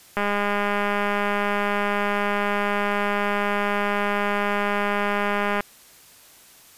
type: click train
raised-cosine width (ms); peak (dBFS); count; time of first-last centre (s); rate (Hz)
0.5; -9; 1110; 0.17-5.606; 204
effects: white hiss -50 dBFS RMS until 6.77 s + resampled to 32000 Hz